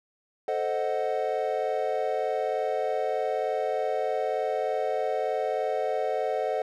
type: chord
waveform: triangle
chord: A diminished seventh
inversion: none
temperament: equal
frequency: 440 / 523.3 / 622.3 / 740 Hz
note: A4 / C5 / Eb5 / Gb5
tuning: 0 / 0 / 0 / 0 cents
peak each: -29 dBFS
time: 0.48-6.62 s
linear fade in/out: 2 ms
effects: none